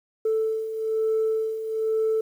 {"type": "beating tone pair", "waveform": "sine", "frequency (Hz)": [440, 441.1], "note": ["A4", "A4"], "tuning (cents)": [0, 4], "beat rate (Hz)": 1.1, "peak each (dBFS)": [-28, -22], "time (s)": [0.25, 2.21], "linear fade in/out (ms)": 5, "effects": ["tanh soft clip ceiling -17 dBFS", "9-bit"]}